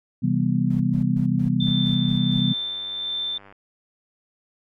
sine chord, C major seventh, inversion none, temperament just, 130.81 / 163.52 / 196.22 / 245.3 Hz, C3 / E3 / G3 / B3, 0 / -14 / +2 / -12 cents, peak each -24 dBFS, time 0.22-2.54 s, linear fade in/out 20 ms
brown noise bursts, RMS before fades -41 dBFS, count 8, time 0.7-2.41 s, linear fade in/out 5 ms, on 100 ms, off 130 ms
sine tone with tremolo, 3557 Hz, A7, 18 cents sharp, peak -24 dBFS, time 1.6-3.38 s, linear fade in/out 5 ms, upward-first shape sine, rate 1.4 Hz, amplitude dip 40%
click train, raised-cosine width 0.5 ms, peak -32 dBFS, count 185, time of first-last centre 1.67-3.525 s, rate 99.2 Hz
effects none

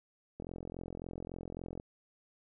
click train, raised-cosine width 2 ms, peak -29 dBFS, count 62, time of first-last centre 0.4-1.799 s, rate 43.6 Hz, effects none

